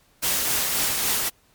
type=noise with tremolo; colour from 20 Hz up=white; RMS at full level=-22 dBFS; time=0.22-1.3 s; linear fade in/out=20 ms; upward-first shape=triangle; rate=3.7 Hz; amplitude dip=30%; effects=pink hiss -60 dBFS RMS until 1.54 s + MP3 96 kbps